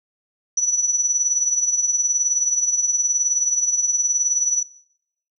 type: tone with tremolo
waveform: sine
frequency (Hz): 5920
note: F#8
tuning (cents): 0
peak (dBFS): -14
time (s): 0.57-4.63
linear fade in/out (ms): 5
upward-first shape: triangle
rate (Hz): 19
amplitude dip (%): 70
effects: noise-tail reverb RT60 0.8 s tail -22 dB re dry